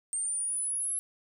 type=linear sweep; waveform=sine; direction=up; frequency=8640 to 11060 Hz; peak=-29 dBFS; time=0.13-0.99 s; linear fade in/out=0 ms; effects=none